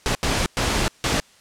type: noise bursts at uneven times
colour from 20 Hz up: pink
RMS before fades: -21 dBFS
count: 4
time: 0.06-0.15 / 0.23-0.46 / 0.57-0.88 / 1.04-1.2 s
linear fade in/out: 0 ms
effects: white hiss -53 dBFS RMS until 1.4 s + low-pass 8000 Hz 12 dB/octave